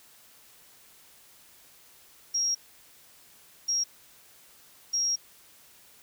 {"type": "tone bursts at uneven times", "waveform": "sine", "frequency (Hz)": 5610, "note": "F8", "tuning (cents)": 7, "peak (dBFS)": -24, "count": 3, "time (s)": [[2.34, 2.55], [3.68, 3.84], [4.93, 5.16]], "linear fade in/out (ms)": 10, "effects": ["white hiss -56 dBFS RMS until 6.02 s"]}